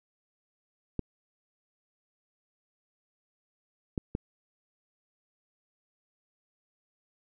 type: clicks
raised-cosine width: 3 ms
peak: -17 dBFS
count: 3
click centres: 0.993 / 3.978 / 4.151 s
effects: none